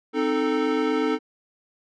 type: chord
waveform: square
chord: A diminished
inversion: first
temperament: equal with one note detuned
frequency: 261.6 / 309.9 / 440 Hz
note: C4 / Eb4 / A4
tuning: 0 / -7 / 0 cents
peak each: -27 / -26 / -25 dBFS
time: 0.13-1.19 s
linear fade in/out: 50 ms
effects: low-pass 3000 Hz 12 dB/octave